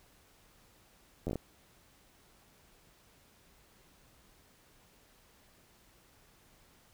slowing click train, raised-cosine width 2 ms, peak -22 dBFS, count 6, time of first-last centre 1.27-1.357 s, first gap 11 ms, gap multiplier 1.23, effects pink hiss -64 dBFS RMS until 6.93 s

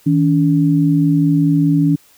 sine tone pair together, 159.67 / 284.5 Hz, D#3 / C#4, +45 / +45 cents, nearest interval minor seventh, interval 1000 cents, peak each -13 dBFS, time 0.06-1.96 s, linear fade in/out 10 ms, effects white hiss -50 dBFS RMS until 2.17 s

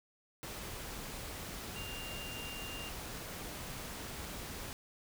sine tone in noise, 2794 Hz, F7, in tune, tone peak -45 dBFS, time 1.76-2.89 s, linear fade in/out 0 ms, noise pink, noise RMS -44 dBFS, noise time 0.43-4.73 s, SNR -4 dB, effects none

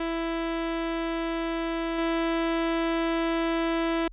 sawtooth tone with level steps, 331.5 Hz, E4, 10 cents sharp, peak -23 / -20 dBFS, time 0-4.08 s, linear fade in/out 5 ms, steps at 1.98 s, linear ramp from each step 5 ms, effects added 41 Hz sine -43 dBFS peak until 4.12 s + resampled to 8000 Hz

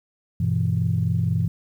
sine chord, E minor, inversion first, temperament equal with one note detuned, 98 / 121.91 / 164.81 Hz, G2 / B2 / E3, 0 / -22 / 0 cents, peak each -23 dBFS, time 0.4-1.48 s, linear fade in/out 5 ms, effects tanh soft clip ceiling -10 dBFS + 9-bit

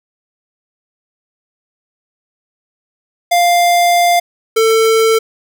square tone pair in turn, 698.5 / 446.6 Hz, F5 / A4, 0 / +26 cents, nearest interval minor sixth, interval 774 cents, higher first, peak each -9 dBFS, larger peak neither, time 3.31-4.2 / 4.56-5.19 s, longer first, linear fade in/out 10 ms, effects none

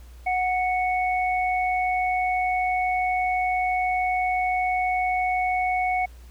sine tone pair together, 735.8 / 2217 Hz, F#5 / C#7, -10 / 0 cents, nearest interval octave + perfect fifth, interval 1910 cents, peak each -22 / -27 dBFS, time 0.26-6.06 s, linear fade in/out 10 ms, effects added 60 Hz sine -42 dBFS peak until 6.3 s + pink hiss -56 dBFS RMS until 6.3 s

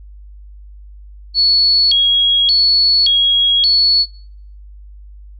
sine tone with vibrato, 3815 Hz, A#7, 39 cents sharp, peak -9 dBFS, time 1.34-4.06 s, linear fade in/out 50 ms, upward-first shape square, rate 0.87 Hz, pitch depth 250 cents each way, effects noise-tail reverb RT60 0.6 s tail -23 dB re dry + added 50 Hz sine -34 dBFS peak until 5.39 s

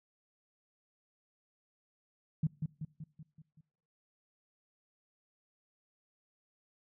sine tone with echo, 155.56 Hz, D#3, in tune, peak -26 dBFS, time 2.43-2.47 s, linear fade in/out 5 ms, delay 190 ms, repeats 6, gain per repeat -5 dB, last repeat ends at 3.61 s, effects noise-tail reverb RT60 1.0 s tail -25 dB re dry

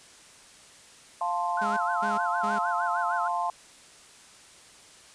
sine chord, F major, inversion none, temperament equal, 698.5 / 880 / 1046.5 Hz, F5 / A5 / C6, 0 / 0 / 0 cents, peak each -30 / -30 / -30 dBFS, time 1.21-3.5 s, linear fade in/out 2 ms
sine tone with vibrato, 1400 Hz, F6, 4 cents sharp, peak -30 dBFS, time 1.57-3.28 s, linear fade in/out 5 ms, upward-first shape sine, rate 6.5 Hz, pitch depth 160 cents each way
sawtooth tone bursts, 207.3 Hz, G#3, 3 cents flat, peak -29 dBFS, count 3, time 1.61-2.59 s, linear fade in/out 10 ms, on 160 ms, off 250 ms
effects white hiss -52 dBFS RMS until 5.14 s + resampled to 22050 Hz

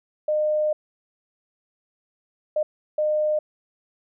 sine tone bursts at uneven times, 609 Hz, D#5, 37 cents flat, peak -19 dBFS, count 3, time 0.28-0.73 / 2.56-2.63 / 2.98-3.39 s, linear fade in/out 5 ms, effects none

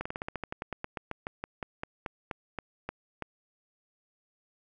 slowing click train, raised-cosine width 0.5 ms, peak -19 dBFS, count 23, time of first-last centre 0.01-3.223 s, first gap 45 ms, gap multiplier 1.1, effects none

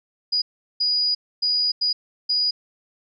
sine tone bursts at uneven times, 4910 Hz, D#8, 24 cents flat, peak -18 dBFS, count 5, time 0.32-0.42 / 0.8-1.15 / 1.42-1.72 / 1.81-1.93 / 2.29-2.51 s, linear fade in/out 10 ms, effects none

